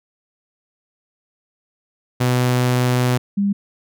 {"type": "tone pair in turn", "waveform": ["sawtooth", "sine"], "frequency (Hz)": [124.9, 200.3], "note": ["B2", "G3"], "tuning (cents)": [20, 38], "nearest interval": "minor sixth", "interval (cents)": 818, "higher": "second", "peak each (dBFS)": [-11, -15], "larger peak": "first", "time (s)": [[2.2, 3.18], [3.37, 3.53]], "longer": "first", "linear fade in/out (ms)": 10, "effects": []}